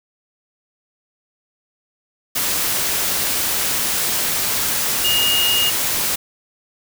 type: tone in noise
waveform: sine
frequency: 2852 Hz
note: F7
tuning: 36 cents sharp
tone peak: -16 dBFS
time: 5.04-5.7 s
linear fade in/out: 10 ms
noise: white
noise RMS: -20 dBFS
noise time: 2.35-6.16 s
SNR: +1 dB
effects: none